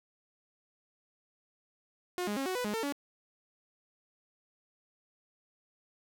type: tone with pitch steps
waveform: sawtooth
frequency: 359.2 / 207 / 271.5 / 371.4 / 495.8 / 208.6 / 450.5 / 284.1 Hz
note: F4 / G#3 / C#4 / F#4 / B4 / G#3 / A4 / C#4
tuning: +49 / -5 / -36 / +7 / +7 / +8 / +41 / +43 cents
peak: -28 dBFS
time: 2.18-2.924 s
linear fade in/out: 0 ms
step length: 93 ms
effects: none